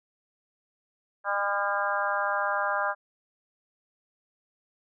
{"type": "harmonic tone with a mistuned harmonic", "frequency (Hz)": 201.8, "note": "G#3", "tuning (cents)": -49, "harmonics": [3, 4, 5, 6, 7, 8], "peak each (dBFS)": [-32, -32, -32, -32, -32, -32], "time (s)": [1.24, 2.95], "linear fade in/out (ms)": 50, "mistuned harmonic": 7, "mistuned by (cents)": -17, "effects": []}